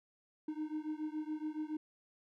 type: beating tone pair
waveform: triangle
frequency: 304.9 / 312 Hz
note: D#4 / D#4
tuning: -35 / +5 cents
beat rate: 7.1 Hz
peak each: -38 / -39 dBFS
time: 0.48-1.77 s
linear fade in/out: 5 ms
effects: none